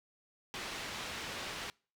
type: low-pass noise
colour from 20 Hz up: white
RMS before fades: -42 dBFS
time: 0.54-1.7 s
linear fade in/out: 0 ms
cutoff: 3700 Hz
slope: 12 dB/octave
effects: noise-tail reverb RT60 0.4 s tail -26 dB re dry